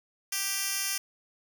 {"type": "tone with high-pass filter", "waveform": "10% pulse", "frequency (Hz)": 392.4, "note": "G4", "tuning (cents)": 2, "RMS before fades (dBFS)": -31, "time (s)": [0.32, 0.98], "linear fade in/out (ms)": 5, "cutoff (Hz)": 4100, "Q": 0.6, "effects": []}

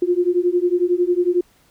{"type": "beating tone pair", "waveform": "sine", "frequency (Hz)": [349.2, 360.2], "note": ["F4", "F#4"], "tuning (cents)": [0, -46], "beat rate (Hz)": 11, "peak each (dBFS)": -18, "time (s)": [0.02, 1.41], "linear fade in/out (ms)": 5, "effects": ["pink hiss -57 dBFS RMS until 1.7 s"]}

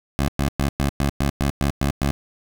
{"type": "tone bursts", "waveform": "15% pulse", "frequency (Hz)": 70.2, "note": "C#2", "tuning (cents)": 22, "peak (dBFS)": -12, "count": 10, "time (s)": [0.19, 2.11], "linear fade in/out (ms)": 0, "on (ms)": 93, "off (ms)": 110, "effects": []}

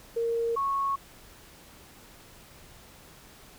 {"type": "tone pair in turn", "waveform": "sine", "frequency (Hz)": [463.5, 1102.4], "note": ["A#4", "C#6"], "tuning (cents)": [-10, -10], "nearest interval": "octave + minor third", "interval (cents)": 1500, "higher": "second", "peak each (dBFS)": -25, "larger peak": "neither", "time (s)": [[0.16, 0.56], [0.56, 0.96]], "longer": "neither", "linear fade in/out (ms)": 10, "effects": ["pink hiss -52 dBFS RMS until 3.58 s"]}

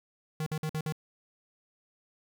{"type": "tone bursts", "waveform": "square", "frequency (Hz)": 155.56, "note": "D#3", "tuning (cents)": 0, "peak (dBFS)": -31, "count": 5, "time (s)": [0.4, 0.924], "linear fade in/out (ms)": 2, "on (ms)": 64, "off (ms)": 51, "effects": ["11-bit"]}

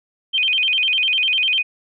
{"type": "tone with vibrato", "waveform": "sine", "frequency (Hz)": 2794, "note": "F7", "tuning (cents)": 0, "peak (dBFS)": -15, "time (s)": [0.33, 1.63], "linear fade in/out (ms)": 20, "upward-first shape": "square", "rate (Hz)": 10, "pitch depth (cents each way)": 200, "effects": []}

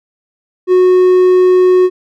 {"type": "tone", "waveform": "triangle", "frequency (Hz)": 366.5, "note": "F#4", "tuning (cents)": -16, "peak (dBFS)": -3, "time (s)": [0.67, 1.9], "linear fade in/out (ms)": 50, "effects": []}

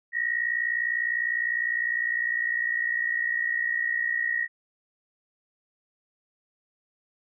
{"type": "tone pair together", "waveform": "sine", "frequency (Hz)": [1857.1, 1917], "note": ["A#6", "A#6"], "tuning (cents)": [-7, 48], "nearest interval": "minor second", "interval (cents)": 55, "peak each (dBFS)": -27, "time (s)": [0.12, 4.48], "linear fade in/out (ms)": 50, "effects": []}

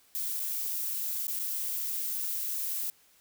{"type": "noise with dropouts", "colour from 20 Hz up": "violet", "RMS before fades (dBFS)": -33, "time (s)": [0.15, 2.9], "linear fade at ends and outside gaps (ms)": 0, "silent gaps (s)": [[0.395, 0.401], [1.269, 1.281], [1.391, 1.397]], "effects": ["white hiss -63 dBFS RMS until 3.2 s"]}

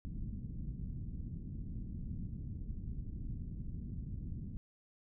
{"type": "low-pass noise", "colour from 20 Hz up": "pink", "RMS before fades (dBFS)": -42, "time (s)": [0.05, 4.57], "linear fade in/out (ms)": 0, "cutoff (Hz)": 220, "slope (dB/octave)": 24, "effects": []}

